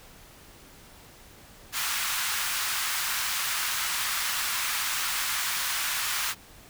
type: high-pass noise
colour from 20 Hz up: pink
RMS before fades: -29 dBFS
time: 1.72-6.35 s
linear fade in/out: 50 ms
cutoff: 1100 Hz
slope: 24 dB/octave
effects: pink hiss -51 dBFS RMS until 6.69 s